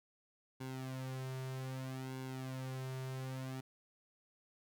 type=tone with flanger; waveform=sawtooth; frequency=130.81 Hz; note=C3; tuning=in tune; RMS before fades=-43 dBFS; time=0.6-3.61 s; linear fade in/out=10 ms; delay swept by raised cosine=1.6 to 3.7 ms; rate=0.63 Hz; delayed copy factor=-0.75; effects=none